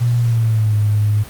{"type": "tone with pitch glide", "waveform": "sine", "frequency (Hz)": [119.9, 104.98], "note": ["A#2", "G#2"], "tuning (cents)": [49, 19], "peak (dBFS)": -12, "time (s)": [0, 1.24], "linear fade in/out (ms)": 20, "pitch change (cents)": -230, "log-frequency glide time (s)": [0.17, 0.78], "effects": ["pink hiss -37 dBFS RMS until 1.29 s", "Opus 48 kbps"]}